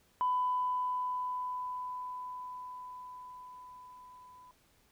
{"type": "tone with level ramp", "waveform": "sine", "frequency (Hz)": 1000, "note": "B5", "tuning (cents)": 21, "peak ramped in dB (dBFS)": [-26, -53], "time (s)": [0.21, 4.51], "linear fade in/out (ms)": 0, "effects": ["tanh soft clip ceiling -22 dBFS", "pink hiss -68 dBFS RMS until 4.91 s"]}